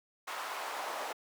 brown noise with high-pass filter sweep, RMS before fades -39 dBFS, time 0.27-1.13 s, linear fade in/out 10 ms, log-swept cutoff 1100 to 730 Hz, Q 1.7, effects high-pass 300 Hz 12 dB/octave

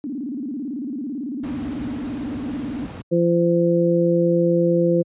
sine tone with vibrato, 265.8 Hz, C4, 27 cents sharp, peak -25 dBFS, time 0.04-2.86 s, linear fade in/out 0 ms, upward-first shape square, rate 18 Hz, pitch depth 180 cents each way
brown noise, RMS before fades -29 dBFS, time 1.43-3.02 s, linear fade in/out 10 ms
harmonic tone, 171.1 Hz, F3, 35 cents flat, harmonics 1 / 2 / 3, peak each -19 / -19 / -19 dBFS, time 3.11-5.03 s, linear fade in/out 20 ms
effects high-pass 100 Hz 12 dB/octave + resampled to 8000 Hz

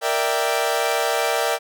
sawtooth chord, E half-diminished seventh, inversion second, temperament equal, 466.2 / 587.3 / 659.3 / 784 Hz, Bb4 / D5 / E5 / G5, 0 / 0 / 0 / 0 cents, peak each -21 dBFS, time 0.01-1.59 s, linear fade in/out 50 ms, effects none

